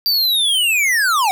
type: linear sweep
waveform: square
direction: down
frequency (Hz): 4699 to 734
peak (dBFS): -14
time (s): 0.06-1.31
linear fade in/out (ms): 0
effects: none